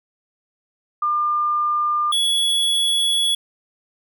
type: tone pair in turn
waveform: sine / square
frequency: 1200 / 3377 Hz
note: D6 / G#7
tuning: +37 / +28 cents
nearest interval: octave + tritone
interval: 1791 cents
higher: second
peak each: -17 dBFS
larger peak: neither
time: 1.02-2.12 / 2.12-3.35 s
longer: second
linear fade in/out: 5 ms
effects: none